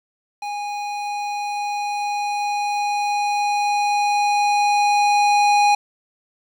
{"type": "tone with level ramp", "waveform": "square", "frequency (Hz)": 823, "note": "G#5", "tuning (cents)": -16, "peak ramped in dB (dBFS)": [-26, -13], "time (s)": [0.42, 5.75], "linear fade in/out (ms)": 5, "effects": ["low-pass 6000 Hz 12 dB/octave", "8-bit"]}